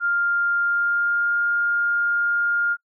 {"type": "tone with pitch glide", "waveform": "sine", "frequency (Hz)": [1400, 1410.6], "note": ["F6", "F6"], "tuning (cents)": [4, 17], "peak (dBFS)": -18, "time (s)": [0, 2.77], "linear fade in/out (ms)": 50, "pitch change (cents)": 13, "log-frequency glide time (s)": [0.63, 1.36], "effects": ["noise-tail reverb RT60 0.1 s tail -26 dB re dry"]}